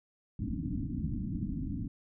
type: low-pass noise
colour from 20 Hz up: white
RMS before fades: -35 dBFS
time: 0.39-1.88 s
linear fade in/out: 5 ms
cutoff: 300 Hz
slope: 96 dB/octave
effects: none